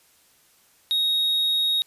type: tone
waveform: triangle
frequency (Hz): 3760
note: A#7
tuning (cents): +14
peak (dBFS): -18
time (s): 0.91-1.82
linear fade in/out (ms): 0
effects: white hiss -59 dBFS RMS until 1.86 s + resampled to 32000 Hz